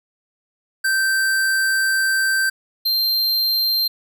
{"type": "tone pair in turn", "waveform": "square", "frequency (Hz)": [1559, 4162], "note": ["G6", "C8"], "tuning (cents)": [-10, -10], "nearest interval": "octave + perfect fourth", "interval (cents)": 1700, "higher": "second", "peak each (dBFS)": -17, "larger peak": "neither", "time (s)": [[0.84, 2.5], [2.85, 3.88]], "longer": "first", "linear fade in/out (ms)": 10, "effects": []}